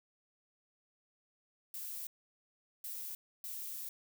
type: noise bursts at uneven times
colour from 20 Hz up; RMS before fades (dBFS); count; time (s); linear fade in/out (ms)
violet; -43; 3; 1.74-2.07 / 2.84-3.15 / 3.44-3.89; 2
effects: none